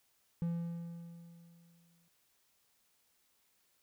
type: tone with exponential decay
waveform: triangle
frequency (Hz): 169.5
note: E3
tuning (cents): +49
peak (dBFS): -29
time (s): 0.42-2.08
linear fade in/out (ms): 0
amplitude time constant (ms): 360
effects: white hiss -74 dBFS RMS until 3.82 s